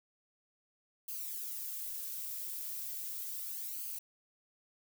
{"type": "noise with flanger", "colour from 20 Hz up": "violet", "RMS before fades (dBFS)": -41, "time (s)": [1.08, 3.99], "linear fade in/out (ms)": 5, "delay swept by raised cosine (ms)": [0.54, 3.34], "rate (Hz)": 0.36, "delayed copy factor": -0.55, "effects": []}